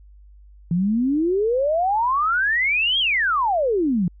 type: exponential two-way sweep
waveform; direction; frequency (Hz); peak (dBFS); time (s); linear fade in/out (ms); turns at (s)
sine; up then down; 164.81 to 3322 to 164.81; -17; 0.71-4.08; 2; 2.99
effects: added 50 Hz sine -44 dBFS peak until 4.2 s